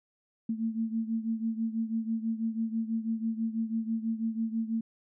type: beating tone pair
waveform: sine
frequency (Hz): 223.4 / 229.5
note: A3 / A#3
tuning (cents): +27 / -27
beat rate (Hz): 6.1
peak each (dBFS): -30 / -34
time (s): 0.49-4.81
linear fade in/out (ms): 5
effects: none